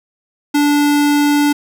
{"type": "tone", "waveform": "square", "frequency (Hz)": 291.2, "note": "D4", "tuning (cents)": -15, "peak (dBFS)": -11, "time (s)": [0.54, 1.53], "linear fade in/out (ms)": 10, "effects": []}